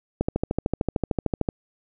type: click train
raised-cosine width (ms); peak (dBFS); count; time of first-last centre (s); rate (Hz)
2; -9; 18; 0.21-1.488; 13.3
effects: none